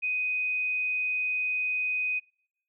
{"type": "tone", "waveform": "sine", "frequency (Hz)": 2500, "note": "D#7", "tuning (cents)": 8, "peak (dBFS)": -26, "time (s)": [0.02, 2.2], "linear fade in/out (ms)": 20, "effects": ["noise-tail reverb RT60 0.7 s tail -25 dB re dry"]}